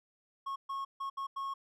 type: tone bursts at uneven times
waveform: triangle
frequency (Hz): 1093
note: C#6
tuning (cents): -25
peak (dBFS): -33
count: 5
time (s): 0.46-0.56 / 0.69-0.85 / 1-1.1 / 1.17-1.27 / 1.36-1.54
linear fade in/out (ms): 10
effects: none